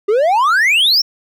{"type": "exponential sweep", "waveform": "triangle", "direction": "up", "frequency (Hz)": [392, 5620], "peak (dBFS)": -8, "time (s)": [0.08, 1.02], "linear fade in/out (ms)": 10, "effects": []}